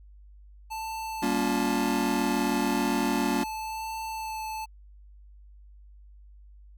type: tone with vibrato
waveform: square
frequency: 880 Hz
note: A5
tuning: in tune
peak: -33 dBFS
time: 0.7-4.66 s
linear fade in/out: 20 ms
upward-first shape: sine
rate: 0.99 Hz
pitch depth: 13 cents each way
type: chord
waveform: square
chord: G half-diminished seventh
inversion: none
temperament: just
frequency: 196 / 235.2 / 282.2 / 352.8 Hz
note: G3 / Bb3 / Db4 / F4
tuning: 0 / +16 / +31 / +18 cents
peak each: -33 / -30 / -30 / -33 dBFS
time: 1.22-3.44 s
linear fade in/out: 10 ms
effects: added 50 Hz sine -48 dBFS peak until 6.77 s

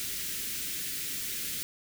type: band-stop noise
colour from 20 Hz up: white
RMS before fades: -35 dBFS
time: 0-1.63 s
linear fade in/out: 0 ms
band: 400 to 1700 Hz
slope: 24 dB/octave
effects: none

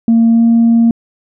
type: tone with pitch glide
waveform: sine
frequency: 229.2 to 231.2 Hz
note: A#3 to A#3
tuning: -29 to -14 cents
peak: -4 dBFS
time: 0.08-0.91 s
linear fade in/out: 2 ms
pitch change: +15 cents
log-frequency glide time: 0.31-0.43 s
effects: tanh soft clip ceiling -3 dBFS

